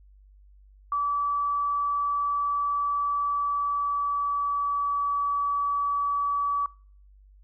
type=tone with pitch glide; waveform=sine; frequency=1152 to 1144.7 Hz; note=D6 to D6; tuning=-34 to -45 cents; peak=-23 dBFS; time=0.92-6.66 s; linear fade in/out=2 ms; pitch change=-11 cents; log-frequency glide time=3.22-5.14 s; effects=noise-tail reverb RT60 0.5 s tail -26 dB re dry + added 49 Hz sine -51 dBFS peak until 7.43 s